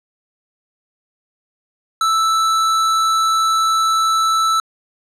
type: tone with hard clipping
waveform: sine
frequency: 1318.5 Hz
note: E6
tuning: in tune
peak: -15 dBFS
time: 2.01-4.6 s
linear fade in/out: 2 ms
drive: 16 dB
effects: low-pass 10000 Hz 12 dB/octave